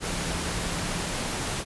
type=tone in noise; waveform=sine; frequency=174.3 Hz; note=F3; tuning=3 cents flat; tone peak=-36 dBFS; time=0.05-1.13 s; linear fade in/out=50 ms; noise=pink; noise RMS=-30 dBFS; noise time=0-1.65 s; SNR=-9 dB; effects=resampled to 24000 Hz